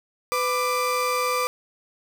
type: tone pair together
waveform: 35% pulse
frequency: 499.8 / 1183 Hz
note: B4 / D6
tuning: +21 / +12 cents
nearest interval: octave + minor third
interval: 1491 cents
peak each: -24 / -22 dBFS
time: 0.32-1.47 s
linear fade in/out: 0 ms
effects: none